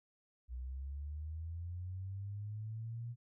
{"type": "linear sweep", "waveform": "sine", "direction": "up", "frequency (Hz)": [60.1, 120], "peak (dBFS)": -40, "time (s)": [0.48, 3.16], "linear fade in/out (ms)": 50, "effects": []}